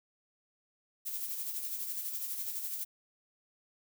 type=noise with tremolo; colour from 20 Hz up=violet; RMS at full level=-36 dBFS; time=1.05-2.85 s; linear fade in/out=20 ms; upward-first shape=sine; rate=12 Hz; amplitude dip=45%; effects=none